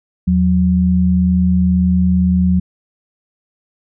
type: tone pair together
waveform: sine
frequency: 80.3 / 182.26 Hz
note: E2 / F#3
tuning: -45 / -26 cents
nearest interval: octave + major second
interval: 1419 cents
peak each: -16 / -11 dBFS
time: 0.27-2.6 s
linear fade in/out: 10 ms
effects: none